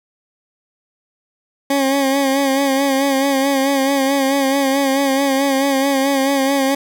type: tone with vibrato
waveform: 20% pulse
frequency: 273.2 Hz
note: C#4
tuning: 25 cents flat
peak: -9 dBFS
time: 1.7-6.75 s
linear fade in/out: 5 ms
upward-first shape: sine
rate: 4.6 Hz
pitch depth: 45 cents each way
effects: none